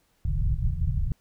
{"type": "low-pass noise", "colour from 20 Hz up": "pink", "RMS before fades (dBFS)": -25, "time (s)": [0.25, 1.12], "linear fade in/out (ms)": 2, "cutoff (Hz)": 160, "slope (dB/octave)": 96, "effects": ["pink hiss -68 dBFS RMS until 1.2 s"]}